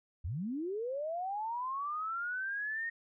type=linear sweep; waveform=sine; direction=up; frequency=66.5 to 1864.7 Hz; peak=-34 dBFS; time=0.24-2.9 s; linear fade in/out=10 ms; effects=none